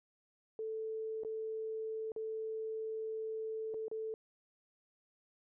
sine tone with dropouts, 440.6 Hz, A4, 2 cents sharp, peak -37 dBFS, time 0.59-4.14 s, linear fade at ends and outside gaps 1 ms, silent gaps 1.235-1.248 / 2.119-2.162 / 3.739-3.743 / 3.882-3.914 s, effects none

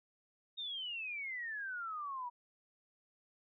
sine exponential sweep, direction down, 3729 to 950 Hz, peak -39 dBFS, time 0.57-2.3 s, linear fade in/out 20 ms, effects none

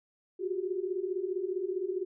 sine tone cluster, 359.5 / 374.7 / 399.3 Hz, F#4 / F#4 / G4, -50 / +22 / +32 cents, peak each -34 / -35 / -36 dBFS, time 0.39-2.05 s, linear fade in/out 20 ms, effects none

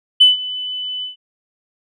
sine tone with ADSR envelope, 3002 Hz, F#7, 24 cents sharp, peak -3 dBFS, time 0.2-1.16 s, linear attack 14 ms, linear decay 150 ms, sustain -19 dB, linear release 130 ms, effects tanh soft clip ceiling 0 dBFS

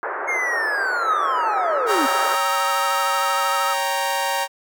white band-pass noise, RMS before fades -27 dBFS, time 0.03-2.35 s, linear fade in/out 0 ms, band 360 to 1700 Hz, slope 48 dB/octave
triangle linear sweep, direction down, 2167 to 247.5 Hz, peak -19 dBFS, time 0.27-2.07 s, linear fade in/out 20 ms
sine tone with vibrato, 1289 Hz, E6, 39 cents flat, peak -22 dBFS, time 1.06-3.74 s, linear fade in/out 10 ms, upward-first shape sine, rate 13 Hz, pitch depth 44 cents each way
sawtooth chord, G diminished, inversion second, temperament equal, 554.4 / 784 / 932.3 Hz, Db5 / G5 / Bb5, 0 / 0 / 0 cents, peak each -23 / -22 / -19 dBFS, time 1.86-4.48 s, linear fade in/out 50 ms
effects none

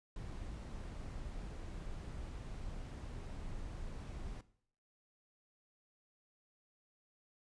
brown noise, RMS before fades -45 dBFS, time 0.16-4.41 s, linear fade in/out 2 ms, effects noise-tail reverb RT60 0.6 s tail -17 dB re dry + resampled to 22050 Hz

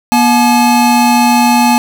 square tone pair together, 240.5 / 857 Hz, B3 / A5, -46 / -46 cents, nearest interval octave + minor seventh, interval 2200 cents, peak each -10 dBFS, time 0.12-1.78 s, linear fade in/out 0 ms, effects none

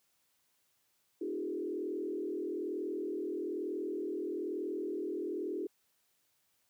sine tone with frequency modulation, 359.9 Hz, F#4, 48 cents flat, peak -34 dBFS, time 1.21-5.67 s, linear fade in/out 5 ms, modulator 41.1 Hz, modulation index 1.5, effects white hiss -75 dBFS RMS until 6.69 s + high-pass 60 Hz 12 dB/octave

